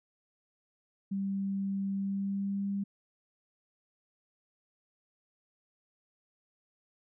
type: tone with pitch glide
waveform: sine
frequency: 196 to 198.85 Hz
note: G3 to G3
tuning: 0 to +25 cents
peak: -30 dBFS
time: 1.11-2.84 s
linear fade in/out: 10 ms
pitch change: +25 cents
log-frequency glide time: 1.94-2.68 s
effects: none